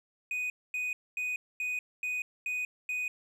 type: tone bursts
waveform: triangle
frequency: 2489 Hz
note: D#7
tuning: in tune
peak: -29 dBFS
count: 7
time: 0.31-3.08 s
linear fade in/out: 2 ms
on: 190 ms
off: 240 ms
effects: none